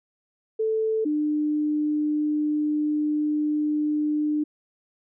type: tone pair in turn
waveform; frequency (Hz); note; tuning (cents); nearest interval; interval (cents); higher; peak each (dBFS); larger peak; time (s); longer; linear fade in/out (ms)
sine; 440 / 300.5; A4 / D4; 0 / +40; perfect fifth; 660; first; -21; neither; 0.59-1.05 / 1.05-4.44; second; 10
effects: none